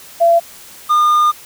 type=tone pair in turn; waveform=sine / triangle; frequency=678 / 1213.7 Hz; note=E5 / D#6; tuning=+49 / -43 cents; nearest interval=minor seventh; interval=1008 cents; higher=second; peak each=-7 dBFS; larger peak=neither; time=0.2-0.4 / 0.89-1.32 s; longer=second; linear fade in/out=20 ms; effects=white hiss -38 dBFS RMS until 1.45 s